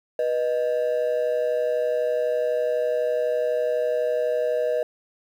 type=ring-modulated tone; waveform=triangle; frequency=554 Hz; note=C#5; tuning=1 cent flat; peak=-15 dBFS; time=0.19-4.83 s; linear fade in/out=2 ms; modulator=66 Hz; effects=tanh soft clip ceiling -13 dBFS + 9-bit